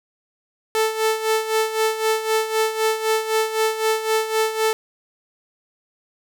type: tone with tremolo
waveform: sawtooth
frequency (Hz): 440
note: A4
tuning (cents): 0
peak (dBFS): -12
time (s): 0.75-4.73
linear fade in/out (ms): 0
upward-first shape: sine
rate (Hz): 3.9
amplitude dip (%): 70
effects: none